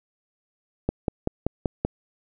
click train, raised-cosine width 2 ms, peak -9 dBFS, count 6, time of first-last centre 0.89-1.85 s, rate 5.21 Hz, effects none

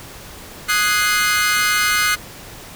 sawtooth chord, Ab dominant seventh, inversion second, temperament equal, 1244.5 / 1480 / 1661.2 / 2093 Hz, Eb6 / Gb6 / Ab6 / C7, 0 / 0 / 0 / 0 cents, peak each -17 / -16 / -22 / -16 dBFS, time 0.68-2.16 s, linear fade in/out 20 ms, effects pink hiss -37 dBFS RMS until 2.75 s

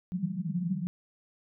white band-pass noise, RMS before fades -32 dBFS, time 0.12-0.87 s, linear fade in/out 0 ms, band 160 to 190 Hz, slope 96 dB/octave, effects none

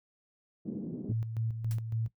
pink band-pass noise, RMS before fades -38 dBFS, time 0.65-1.13 s, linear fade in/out 10 ms, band 180 to 310 Hz, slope 24 dB/octave
sine tone with tremolo, 112.7 Hz, A2, 42 cents sharp, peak -29 dBFS, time 1.09-2.08 s, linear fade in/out 5 ms, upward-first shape square, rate 3.6 Hz, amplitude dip 55%
white noise with exponential decay, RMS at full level -43 dBFS, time 1.71-1.81 s, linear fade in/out 0 ms, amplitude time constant 20 ms
effects noise-tail reverb RT60 0.1 s tail -18 dB re dry

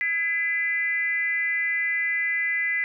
sine tone with frequency modulation, 2015 Hz, B6, 34 cents sharp, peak -22 dBFS, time 0.01-2.84 s, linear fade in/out 0 ms, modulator 357 Hz, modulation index 0.57, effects none

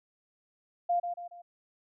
sine tone with echo, 698.5 Hz, F5, in tune, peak -24 dBFS, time 0.89-1 s, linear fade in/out 10 ms, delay 140 ms, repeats 3, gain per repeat -7 dB, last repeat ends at 1.42 s, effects none

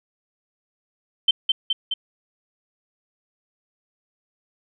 sine tone with echo, 3100 Hz, G7, 20 cents flat, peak -12 dBFS, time 1.28-1.31 s, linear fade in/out 5 ms, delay 210 ms, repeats 3, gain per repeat -3 dB, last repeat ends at 1.94 s, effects none

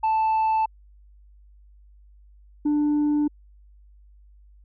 sine tone pair in turn, 880 / 296 Hz, A5 / D4, 0 / +14 cents, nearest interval octave + perfect fifth, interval 1886 cents, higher first, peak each -16 dBFS, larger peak neither, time 0.03-0.66 / 2.65-3.28 s, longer neither, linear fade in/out 10 ms, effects tanh soft clip ceiling -18 dBFS + added 50 Hz sine -49 dBFS peak until 4.64 s

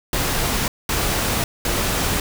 pink noise bursts, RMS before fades -21 dBFS, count 3, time 0.13-2.2 s, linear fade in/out 2 ms, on 550 ms, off 210 ms, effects none

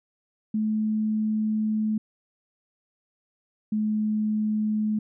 sine tone pair in turn, 215.9 / 214 Hz, A3 / A3, -33 / -48 cents, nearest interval unison, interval 15 cents, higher first, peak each -22 / -22 dBFS, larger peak neither, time 0.54-1.98 / 3.72-4.99 s, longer first, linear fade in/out 5 ms, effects none

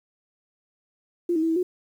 sine tone with pitch steps, 346.6 / 317.3 / 327.1 / 324.5 / 361.8 Hz, F4 / D#4 / E4 / E4 / F#4, -13 / +34 / -13 / -27 / -39 cents, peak -20 dBFS, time 1.29-1.63 s, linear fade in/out 5 ms, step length 68 ms, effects 9-bit

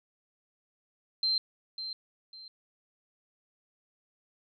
sine tone with echo, 4131 Hz, C8, 23 cents flat, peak -25 dBFS, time 1.23-1.38 s, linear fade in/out 2 ms, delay 550 ms, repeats 2, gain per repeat -10 dB, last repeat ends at 2.48 s, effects none

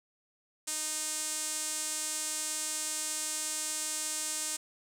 sawtooth tone with band-pass filter, 308.4 Hz, D#4, 15 cents flat, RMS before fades -35 dBFS, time 0.67-4.57 s, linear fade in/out 10 ms, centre 8100 Hz, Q 2.7, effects none

